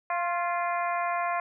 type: harmonic tone with a mistuned harmonic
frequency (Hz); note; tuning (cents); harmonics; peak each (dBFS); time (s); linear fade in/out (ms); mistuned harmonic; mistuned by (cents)
346.8; F4; -12; 2 / 3 / 4 / 5 / 6 / 7; -29 / -30 / -37 / -38 / -38 / -41; 0.1-1.4; 2; 3; +29
effects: none